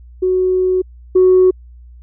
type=tone pair in turn; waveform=sine; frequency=370 / 370 Hz; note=F#4 / F#4; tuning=0 / 0 cents; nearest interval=unison; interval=0 cents; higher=neither; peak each=-11 / -5 dBFS; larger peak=second; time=0.22-0.82 / 1.15-1.51 s; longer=first; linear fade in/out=10 ms; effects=tanh soft clip ceiling -3 dBFS + added 60 Hz sine -36 dBFS peak until 2.02 s